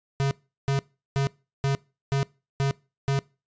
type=tone bursts; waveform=square; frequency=137.9 Hz; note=C#3; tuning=9 cents flat; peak=-22 dBFS; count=7; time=0.2-3.19 s; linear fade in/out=0 ms; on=110 ms; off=370 ms; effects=noise-tail reverb RT60 0.3 s tail -23 dB re dry + resampled to 16000 Hz